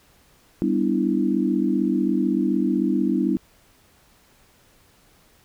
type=chord; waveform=sine; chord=E minor seventh; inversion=first; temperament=equal; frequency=196 / 246.9 / 293.7 / 329.6 Hz; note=G3 / B3 / D4 / E4; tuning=0 / 0 / 0 / 0 cents; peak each=-24 dBFS; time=0.62-3.37 s; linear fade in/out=0 ms; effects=pink hiss -57 dBFS RMS until 5.44 s